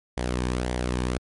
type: tone with flanger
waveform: sawtooth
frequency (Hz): 61.74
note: B1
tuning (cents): 0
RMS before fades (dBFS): -27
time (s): 0.17-1.18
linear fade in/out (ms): 5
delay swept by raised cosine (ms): 0.74 to 1.51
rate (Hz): 1.8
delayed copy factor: -0.5
effects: MP3 48 kbps